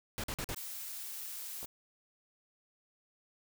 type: noise bursts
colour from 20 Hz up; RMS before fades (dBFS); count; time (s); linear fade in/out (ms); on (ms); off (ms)
pink; -38; 4; 0.18-0.546; 0; 57; 46
type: noise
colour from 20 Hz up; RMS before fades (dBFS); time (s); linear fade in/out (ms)
blue; -43; 0.56-1.66; 10
type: clicks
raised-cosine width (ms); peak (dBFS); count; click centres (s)
1; -34; 2; 1.63 / 1.645
effects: none